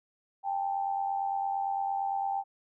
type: tone pair together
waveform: sine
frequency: 791.2 / 880 Hz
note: G5 / A5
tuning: +16 / 0 cents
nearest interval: major second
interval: 184 cents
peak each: -29 / -36 dBFS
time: 0.43-2.44 s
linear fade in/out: 50 ms
effects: none